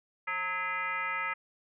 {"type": "tone with frequency modulation", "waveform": "sine", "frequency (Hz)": 1661.2, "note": "G#6", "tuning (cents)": 0, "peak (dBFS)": -30, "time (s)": [0.27, 1.34], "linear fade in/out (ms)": 10, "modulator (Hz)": 375, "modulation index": 1.8, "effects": []}